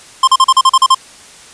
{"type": "tone bursts", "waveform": "square", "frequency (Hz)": 1054, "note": "C6", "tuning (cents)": 12, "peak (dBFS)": -5, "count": 9, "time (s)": [0.23, 0.947], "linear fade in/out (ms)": 5, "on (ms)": 45, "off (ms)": 39, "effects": ["white hiss -38 dBFS RMS until 1.53 s", "resampled to 22050 Hz"]}